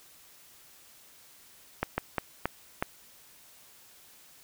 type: slowing click train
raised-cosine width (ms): 0.5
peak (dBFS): -12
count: 5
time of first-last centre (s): 1.83-2.825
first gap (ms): 150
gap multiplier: 1.35
effects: white hiss -56 dBFS RMS until 4.43 s